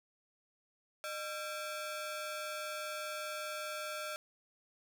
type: ring-modulated tone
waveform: sawtooth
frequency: 985 Hz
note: B5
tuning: 5 cents flat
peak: -32 dBFS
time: 1.04-4.16 s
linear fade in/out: 0 ms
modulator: 375 Hz
effects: none